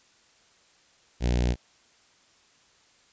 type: tone with notch filter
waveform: sawtooth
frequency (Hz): 60.5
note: B1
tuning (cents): -35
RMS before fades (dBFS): -24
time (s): 1.2-1.56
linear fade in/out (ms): 50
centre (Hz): 1200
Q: 1
effects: white hiss -61 dBFS RMS until 3.12 s + resampled to 16000 Hz